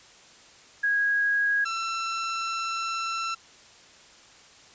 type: tone pair in turn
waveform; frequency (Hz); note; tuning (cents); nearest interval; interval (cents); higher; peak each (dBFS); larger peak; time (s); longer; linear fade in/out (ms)
sine / sawtooth; 1648 / 1341.5; G#6 / E6; -14 / +30; major third; 356; first; -21 / -24; first; 0.83-1.65 / 1.65-3.35; second; 10
effects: white hiss -52 dBFS RMS until 4.74 s + resampled to 16000 Hz